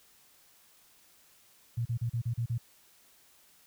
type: tone bursts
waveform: sine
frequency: 117.6 Hz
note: A#2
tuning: 16 cents sharp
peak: -28 dBFS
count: 7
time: 1.77-2.581 s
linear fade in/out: 10 ms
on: 85 ms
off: 36 ms
effects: white hiss -62 dBFS RMS until 3.66 s